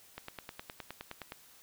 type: click train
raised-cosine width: 0.3 ms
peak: -25 dBFS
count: 12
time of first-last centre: 0.18-1.321 s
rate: 9.64 Hz
effects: white hiss -59 dBFS RMS until 1.62 s